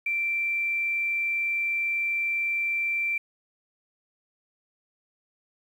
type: tone with quantisation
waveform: sine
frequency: 2349 Hz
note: D7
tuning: in tune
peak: -24 dBFS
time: 0.06-3.18 s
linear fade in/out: 5 ms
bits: 9
effects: none